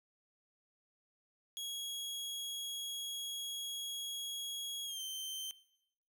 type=tone with pitch glide; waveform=sawtooth; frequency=3316 to 3112 Hz; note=G#7 to G7; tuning=-3 to -13 cents; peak=-37 dBFS; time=1.57-5.51 s; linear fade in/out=0 ms; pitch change=-110 cents; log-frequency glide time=4.85-5.02 s; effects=noise-tail reverb RT60 0.8 s tail -19 dB re dry